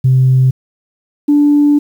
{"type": "tone pair in turn", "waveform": "sine", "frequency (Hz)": [130, 291.8], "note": ["C3", "D4"], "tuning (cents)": [-11, -11], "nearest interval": "octave + major second", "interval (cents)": 1400, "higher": "second", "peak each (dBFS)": -5, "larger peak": "neither", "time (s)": [[0.04, 0.51], [1.28, 1.79]], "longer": "second", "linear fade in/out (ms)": 10, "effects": ["tanh soft clip ceiling -2 dBFS", "7-bit"]}